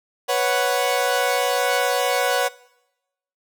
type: chord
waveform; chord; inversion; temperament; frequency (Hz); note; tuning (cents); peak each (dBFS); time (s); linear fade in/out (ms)
sawtooth; B suspended second; none; equal; 493.9 / 554.4 / 740; B4 / C#5 / F#5; 0 / 0 / 0; -19; 0.28-2.49; 20
effects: noise-tail reverb RT60 0.9 s tail -21 dB re dry